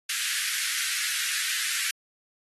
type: high-pass noise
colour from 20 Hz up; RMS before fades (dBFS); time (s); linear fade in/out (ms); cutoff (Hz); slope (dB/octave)
pink; -29; 0.09-1.91; 5; 1500; 48
effects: AAC 32 kbps